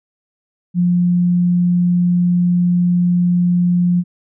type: tone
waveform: sine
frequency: 176.6 Hz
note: F3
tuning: 20 cents sharp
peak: -11 dBFS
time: 0.74-4.04 s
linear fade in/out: 50 ms
effects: none